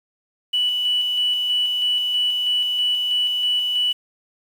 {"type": "tone with tremolo", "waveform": "sine", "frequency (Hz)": 2960, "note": "F#7", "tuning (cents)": 0, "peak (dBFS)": -16, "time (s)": [0.53, 3.93], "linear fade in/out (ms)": 10, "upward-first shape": "square", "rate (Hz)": 3.1, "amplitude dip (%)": 30, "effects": ["tanh soft clip ceiling -12 dBFS", "7-bit"]}